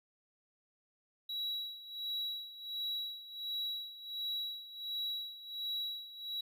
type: tone with tremolo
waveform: triangle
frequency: 3891 Hz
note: B7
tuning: 27 cents flat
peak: -33 dBFS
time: 1.29-6.41 s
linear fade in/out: 5 ms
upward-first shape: sine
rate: 1.4 Hz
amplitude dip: 80%
effects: none